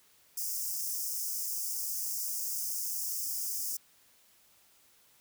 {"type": "high-pass noise", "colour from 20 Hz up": "white", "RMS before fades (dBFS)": -35, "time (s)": [0.37, 3.77], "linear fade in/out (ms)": 5, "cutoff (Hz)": 5000, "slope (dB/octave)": 96, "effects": ["white hiss -64 dBFS RMS until 5.2 s"]}